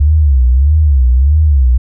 sine tone with vibrato, 69.3 Hz, C#2, in tune, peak -5 dBFS, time 0-1.78 s, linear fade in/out 10 ms, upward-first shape sine, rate 1.6 Hz, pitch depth 210 cents each way, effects none

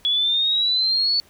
sine exponential sweep, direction up, 3375 to 4480 Hz, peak -17 dBFS, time 0.05-1.2 s, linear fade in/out 0 ms, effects pink hiss -54 dBFS RMS until 1.29 s

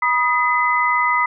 sine tone cluster, 971 / 1244 / 2021 Hz, B5 / D#6 / B6, -30 / -1 / +39 cents, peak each -19 dBFS, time 0.02-1.26 s, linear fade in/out 5 ms, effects none

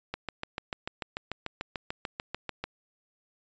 click train, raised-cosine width 0.3 ms, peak -17 dBFS, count 18, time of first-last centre 0.14-2.64 s, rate 6.8 Hz, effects resampled to 16000 Hz

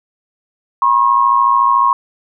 sine tone pair together, 967.2 / 1081 Hz, B5 / C#6, -36 / -44 cents, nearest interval major second, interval 192 cents, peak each -14 / -10 dBFS, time 0.82-1.93 s, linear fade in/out 2 ms, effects none

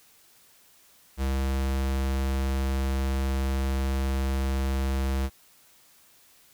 square tone, 66.9 Hz, C2, 39 cents sharp, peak -25 dBFS, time 1.17-5.3 s, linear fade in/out 50 ms, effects white hiss -58 dBFS RMS until 6.53 s

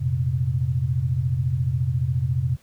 sine chord, F suspended fourth, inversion none, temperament equal, 87.31 / 116.54 / 130.81 Hz, F2 / Bb2 / C3, 0 / 0 / 0 cents, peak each -27 / -26 / -22 dBFS, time 0-2.57 s, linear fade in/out 20 ms, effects pink hiss -58 dBFS RMS until 2.62 s

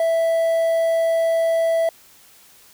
triangle tone with quantisation, 659.3 Hz, E5, in tune, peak -14 dBFS, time 0-1.89 s, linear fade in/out 2 ms, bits 7, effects white hiss -50 dBFS RMS until 2.73 s

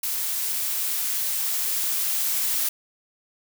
blue noise with level ramp, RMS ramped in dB -27 to -24 dBFS, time 0.03-2.69 s, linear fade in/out 5 ms, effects none

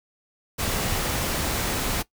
pink noise, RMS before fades -26 dBFS, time 0.58-2.03 s, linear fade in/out 20 ms, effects noise-tail reverb RT60 0.1 s tail -19 dB re dry

